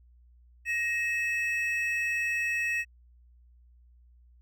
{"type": "tone pair together", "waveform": "triangle", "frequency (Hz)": [1879.5, 2600], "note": ["A#6", "E7"], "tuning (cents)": [14, -24], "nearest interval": "tritone", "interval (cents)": 562, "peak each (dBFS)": -28, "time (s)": [0.65, 2.85], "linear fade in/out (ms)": 50, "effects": ["added 60 Hz sine -55 dBFS peak until 4.41 s"]}